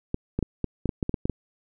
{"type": "clicks", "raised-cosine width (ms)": 3, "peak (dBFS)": -12, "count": 11, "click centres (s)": [0.144, 0.39, 0.427, 0.643, 0.857, 0.892, 1.028, 1.094, 1.142, 1.255, 1.297], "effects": []}